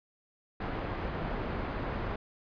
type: low-pass noise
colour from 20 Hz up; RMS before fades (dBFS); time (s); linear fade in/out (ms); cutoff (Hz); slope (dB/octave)
pink; -35; 0.6-2.16; 5; 1600; 12
effects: resampled to 11025 Hz